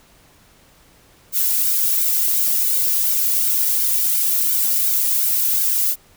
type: noise with flanger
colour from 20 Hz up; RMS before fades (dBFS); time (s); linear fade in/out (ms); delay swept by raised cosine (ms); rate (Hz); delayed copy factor
violet; -18; 1.32-5.96; 50; 1.3 to 2.13; 2.8; +0.95
effects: pink hiss -52 dBFS RMS until 6.16 s